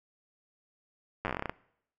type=slowing click train; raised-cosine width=0.5 ms; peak=-17 dBFS; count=13; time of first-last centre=1.25-1.495 s; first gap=9 ms; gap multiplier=1.14; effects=noise-tail reverb RT60 0.7 s tail -21 dB re dry